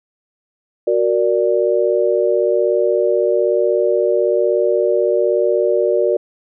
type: chord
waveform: sine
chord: Gb augmented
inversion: none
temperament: equal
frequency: 370 / 466.2 / 587.3 Hz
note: Gb4 / Bb4 / D5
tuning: 0 / 0 / 0 cents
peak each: -17 dBFS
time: 0.87-6.17 s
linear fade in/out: 5 ms
effects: none